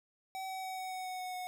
square tone with pitch steps, 762 / 757.6 / 753.2 / 748.9 / 744.6 / 740.3 / 736 / 731.8 Hz, G5 / F#5 / F#5 / F#5 / F#5 / F#5 / F#5 / F#5, -49 / +41 / +31 / +21 / +11 / +1 / -9 / -19 cents, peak -39 dBFS, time 0.35-1.47 s, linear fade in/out 0 ms, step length 140 ms, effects none

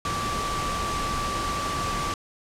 sine tone in noise, 1161 Hz, D6, 20 cents flat, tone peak -28 dBFS, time 0.05-2.14 s, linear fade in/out 2 ms, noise pink, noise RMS -30 dBFS, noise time 0.05-2.14 s, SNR -1 dB, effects low-pass 8000 Hz 12 dB/octave

